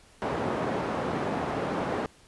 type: band-pass noise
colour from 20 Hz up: white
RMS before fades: -30 dBFS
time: 0.22-2.06 s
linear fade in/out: 0 ms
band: 110 to 770 Hz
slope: 12 dB/octave
effects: pink hiss -57 dBFS RMS until 2.27 s + resampled to 24000 Hz